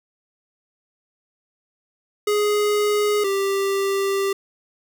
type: tone pair in turn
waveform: square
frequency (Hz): 416.5 / 393.1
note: G#4 / G4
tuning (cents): +5 / +5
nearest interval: minor second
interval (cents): 100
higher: first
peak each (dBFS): -18 / -20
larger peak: first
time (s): 2.27-3.24 / 3.24-4.33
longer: second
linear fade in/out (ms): 5
effects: none